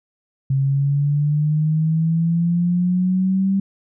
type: exponential sweep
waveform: sine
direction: up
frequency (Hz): 134.5 to 196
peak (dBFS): -15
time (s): 0.5-3.6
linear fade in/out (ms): 5
effects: none